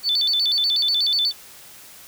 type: tone with vibrato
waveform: sine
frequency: 3976 Hz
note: B7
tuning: 11 cents sharp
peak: -17 dBFS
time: 0.03-1.33 s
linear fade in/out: 50 ms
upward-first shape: square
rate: 8.2 Hz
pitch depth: 210 cents each way
effects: white hiss -44 dBFS RMS until 2.07 s